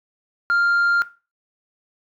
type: tone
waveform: sine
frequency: 1396.9 Hz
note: F6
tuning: in tune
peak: -13 dBFS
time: 0.5-1.02 s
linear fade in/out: 0 ms
effects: noise-tail reverb RT60 0.3 s tail -17 dB re dry + tanh soft clip ceiling -14 dBFS